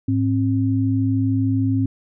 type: tone pair together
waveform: sine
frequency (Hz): 106.58 / 266.7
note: G#2 / C4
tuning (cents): +45 / +33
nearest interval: octave + major third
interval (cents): 1588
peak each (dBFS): -19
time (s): 0.08-1.86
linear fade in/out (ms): 5
effects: none